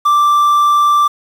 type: tone with quantisation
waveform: triangle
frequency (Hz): 1174.7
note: D6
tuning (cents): 0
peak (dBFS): -6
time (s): 0.05-1.08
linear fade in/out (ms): 10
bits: 6
effects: none

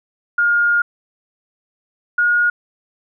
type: tone pair in turn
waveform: sine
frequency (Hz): 1419 / 1437.1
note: F6 / F6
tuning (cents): +27 / +49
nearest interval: unison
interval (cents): 22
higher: second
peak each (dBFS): -12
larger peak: neither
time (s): 0.38-0.82 / 2.18-2.5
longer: first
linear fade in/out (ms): 5
effects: none

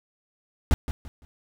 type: noise with echo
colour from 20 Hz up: brown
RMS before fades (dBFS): -17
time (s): 0.71-0.74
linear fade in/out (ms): 0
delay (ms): 170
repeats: 3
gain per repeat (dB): -11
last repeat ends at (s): 1.25
effects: none

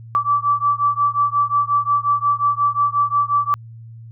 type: beating tone pair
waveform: sine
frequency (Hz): 1156 / 1161.6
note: D6 / D6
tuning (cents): -28 / -19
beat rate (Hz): 5.6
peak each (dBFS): -18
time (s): 0.15-3.54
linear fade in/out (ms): 0
effects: added 114 Hz sine -35 dBFS peak until 4.11 s

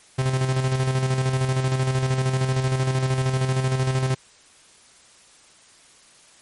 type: tone with tremolo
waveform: 45% pulse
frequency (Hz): 130.81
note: C3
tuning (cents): 0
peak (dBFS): -18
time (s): 0.18-4.15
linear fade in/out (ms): 10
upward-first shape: square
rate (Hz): 13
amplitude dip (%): 45
effects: white hiss -52 dBFS RMS until 6.41 s + MP3 48 kbps

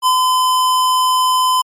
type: tone with ADSR envelope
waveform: square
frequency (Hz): 1019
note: C6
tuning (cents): -46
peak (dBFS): -10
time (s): 0.02-1.62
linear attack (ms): 44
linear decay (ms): 82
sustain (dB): -2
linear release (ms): 10
effects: MP3 64 kbps

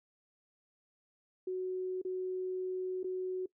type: tone with dropouts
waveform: sine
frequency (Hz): 370.4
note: F#4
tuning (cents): +2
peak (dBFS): -33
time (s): 1.47-3.46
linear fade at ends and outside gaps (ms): 5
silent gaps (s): 2.017-2.049 / 3.032-3.042
effects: noise-tail reverb RT60 0.1 s tail -20 dB re dry

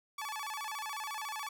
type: tone with vibrato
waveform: sawtooth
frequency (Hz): 992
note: B5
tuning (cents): +7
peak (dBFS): -34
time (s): 0.18-1.49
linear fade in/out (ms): 5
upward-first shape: square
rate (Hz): 14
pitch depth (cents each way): 240
effects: none

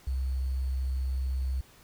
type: tone with sample-and-hold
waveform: sine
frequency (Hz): 65.41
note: C2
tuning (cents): 0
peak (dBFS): -27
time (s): 0.07-1.61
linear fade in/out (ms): 5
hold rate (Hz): 4410
effects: pink hiss -57 dBFS RMS until 1.83 s

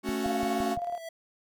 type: chord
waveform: 45% pulse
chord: F# minor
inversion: first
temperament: equal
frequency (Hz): 220 / 277.2 / 370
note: A3 / C#4 / F#4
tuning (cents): 0 / 0 / 0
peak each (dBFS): -33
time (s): 0.03-0.77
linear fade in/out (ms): 50
type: click train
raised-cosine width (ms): 5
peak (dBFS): -28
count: 5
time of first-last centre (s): 0.09-0.775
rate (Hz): 5.84
type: tone with tremolo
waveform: sine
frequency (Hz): 698.5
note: F5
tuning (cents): 0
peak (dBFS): -28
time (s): 0.24-0.98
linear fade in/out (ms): 5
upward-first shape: square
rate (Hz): 19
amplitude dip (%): 50
type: tone with exponential growth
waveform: square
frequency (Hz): 659.3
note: E5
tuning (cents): 0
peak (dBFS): -36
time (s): 0.63-1.09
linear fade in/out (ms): 5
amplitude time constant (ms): 100
effects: none

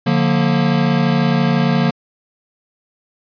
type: chord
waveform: square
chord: Bb major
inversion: first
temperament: equal with one note detuned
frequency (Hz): 146.83 / 178.59 / 233.1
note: D3 / F3 / Bb3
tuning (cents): 0 / +39 / 0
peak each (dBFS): -18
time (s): 0.06-1.91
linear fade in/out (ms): 10
effects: resampled to 11025 Hz

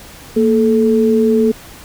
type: tone pair together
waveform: sine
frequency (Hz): 230.6 / 434.9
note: A#3 / A4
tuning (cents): -19 / -20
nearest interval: major seventh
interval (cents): 1099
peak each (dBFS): -12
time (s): 0.36-1.52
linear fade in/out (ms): 10
effects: pink hiss -37 dBFS RMS until 1.84 s

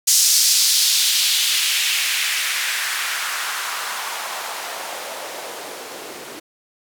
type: noise with band-pass filter sweep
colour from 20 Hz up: blue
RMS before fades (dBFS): -21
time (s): 0.07-6.4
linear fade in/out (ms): 10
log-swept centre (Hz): 6000 to 340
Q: 1.6
effects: none

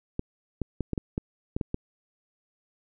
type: clicks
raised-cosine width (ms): 3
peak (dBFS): -15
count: 9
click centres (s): 0.194 / 0.617 / 0.807 / 0.933 / 0.978 / 1.179 / 1.565 / 1.612 / 1.744
effects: none

